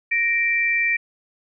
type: tone pair together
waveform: sine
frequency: 1864.7 / 2347 Hz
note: A#6 / D7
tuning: 0 / -2 cents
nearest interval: major third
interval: 398 cents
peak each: -22 / -19 dBFS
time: 0.11-0.97 s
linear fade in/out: 10 ms
effects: none